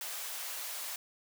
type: high-pass noise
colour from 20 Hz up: white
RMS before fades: -40 dBFS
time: 0.01-0.96 s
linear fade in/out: 2 ms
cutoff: 530 Hz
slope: 24 dB/octave
effects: none